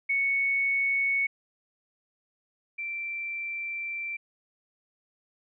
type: tone pair in turn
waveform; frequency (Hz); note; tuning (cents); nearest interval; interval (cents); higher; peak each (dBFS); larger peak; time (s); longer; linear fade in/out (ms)
sine; 2217 / 2347; C#7 / D7; 0 / -2; minor second; 98; second; -23 / -31; first; 0.09-1.27 / 2.78-4.17; second; 10
effects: none